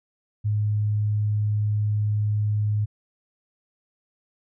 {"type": "tone", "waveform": "sine", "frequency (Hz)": 105.2, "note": "G#2", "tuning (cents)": 23, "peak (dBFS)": -20, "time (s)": [0.44, 2.86], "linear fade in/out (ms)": 20, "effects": []}